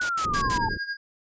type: linear sweep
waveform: sine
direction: down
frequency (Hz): 1488 to 870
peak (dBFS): -24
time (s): 0-0.69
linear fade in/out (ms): 5
type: noise bursts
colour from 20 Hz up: white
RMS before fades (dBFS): -31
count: 4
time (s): 0.01-0.58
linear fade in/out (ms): 5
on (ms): 84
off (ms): 78
type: low-pass noise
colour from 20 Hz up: pink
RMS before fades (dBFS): -31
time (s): 0.24-0.78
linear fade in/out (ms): 20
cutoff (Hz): 470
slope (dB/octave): 48
type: tone with tremolo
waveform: square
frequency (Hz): 1627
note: G#6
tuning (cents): -36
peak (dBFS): -27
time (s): 0.34-0.97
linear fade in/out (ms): 10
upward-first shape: sine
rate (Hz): 11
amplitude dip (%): 75
effects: resampled to 16000 Hz